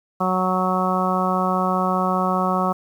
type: harmonic tone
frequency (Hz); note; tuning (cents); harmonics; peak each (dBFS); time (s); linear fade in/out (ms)
185; F#3; 0; 1 / 2 / 3 / 4 / 5 / 6 / 7; -23 / -29 / -27 / -25 / -29 / -24 / -26; 0.2-2.73; 10
effects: 8-bit